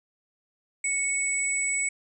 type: tone pair together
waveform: sine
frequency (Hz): 2217 / 7900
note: C#7 / B8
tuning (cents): 0 / 0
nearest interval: octave + minor seventh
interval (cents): 2200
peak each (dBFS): -27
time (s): 0.84-1.89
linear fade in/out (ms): 5
effects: none

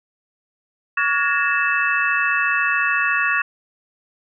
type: tone cluster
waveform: sine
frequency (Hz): 1132 / 1428 / 1681 / 1835 / 2635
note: C#6 / F6 / G#6 / A#6 / E7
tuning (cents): +36 / +38 / +20 / -28 / -1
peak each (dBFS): -23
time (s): 0.97-3.42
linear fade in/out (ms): 5
effects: none

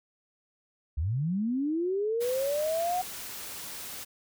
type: linear sweep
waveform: sine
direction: up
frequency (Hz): 65.41 to 740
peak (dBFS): -26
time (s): 0.97-3.02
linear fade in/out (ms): 10
type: noise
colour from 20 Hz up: white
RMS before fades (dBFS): -40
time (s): 2.2-4.05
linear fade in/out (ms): 20
effects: none

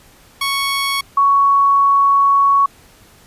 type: tone pair in turn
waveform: 15% pulse / sine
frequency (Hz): 1108.7 / 1114.9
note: C#6 / C#6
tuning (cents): 0 / +10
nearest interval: unison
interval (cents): 10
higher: second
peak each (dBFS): -10 / -9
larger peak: second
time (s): 0.41-1.01 / 1.17-2.66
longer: second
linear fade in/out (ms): 5
effects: pink hiss -47 dBFS RMS until 3.26 s + resampled to 32000 Hz

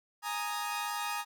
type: chord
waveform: sawtooth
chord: Ab suspended second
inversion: none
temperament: equal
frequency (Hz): 830.6 / 932.3 / 1244.5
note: Ab5 / Bb5 / Eb6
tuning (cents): 0 / 0 / 0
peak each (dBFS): -34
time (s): 0.22-1.25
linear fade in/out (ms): 50
effects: none

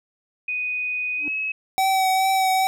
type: tone with pitch glide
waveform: sine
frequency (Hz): 2489 to 2569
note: D#7 to E7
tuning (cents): 0 to -45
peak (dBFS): -23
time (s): 0.48-1.52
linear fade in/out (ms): 5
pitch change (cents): +55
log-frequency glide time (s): 1.17-1.3
type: tone with exponential growth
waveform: triangle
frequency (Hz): 296.6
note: D4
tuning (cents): +17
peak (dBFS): -26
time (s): 1.15-1.28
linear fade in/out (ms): 0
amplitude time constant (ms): 27
type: tone with vibrato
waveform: square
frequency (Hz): 762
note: G5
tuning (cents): -49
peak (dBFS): -18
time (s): 1.78-2.67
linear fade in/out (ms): 0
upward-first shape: triangle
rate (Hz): 2.4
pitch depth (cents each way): 21
effects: none

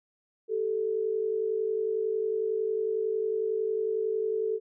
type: tone pair together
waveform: sine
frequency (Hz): 389 / 440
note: G4 / A4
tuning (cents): -13 / 0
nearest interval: major second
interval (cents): 213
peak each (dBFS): -32 / -27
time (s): 0.48-4.6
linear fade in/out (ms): 50
effects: none

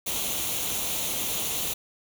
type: noise with comb filter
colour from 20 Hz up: white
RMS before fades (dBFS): -29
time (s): 0.06-1.74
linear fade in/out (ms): 10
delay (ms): 0.3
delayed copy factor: +0.6
effects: none

